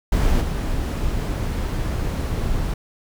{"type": "noise with level steps", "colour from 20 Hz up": "brown", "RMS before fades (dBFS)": [-18, -23], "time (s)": [0.12, 2.74], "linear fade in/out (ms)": 5, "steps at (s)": 0.4, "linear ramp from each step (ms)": 20, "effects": []}